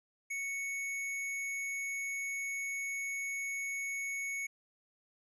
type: tone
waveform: square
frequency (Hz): 2217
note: C#7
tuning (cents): 0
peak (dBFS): -36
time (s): 0.3-4.47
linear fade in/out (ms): 10
effects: resampled to 24000 Hz